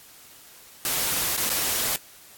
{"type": "noise with dropouts", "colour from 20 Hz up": "white", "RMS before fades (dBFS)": -25, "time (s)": [0.85, 1.96], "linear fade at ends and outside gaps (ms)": 1, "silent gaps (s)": [[1.365, 1.376], [1.494, 1.5]], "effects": ["white hiss -49 dBFS RMS until 2.37 s", "AAC 64 kbps"]}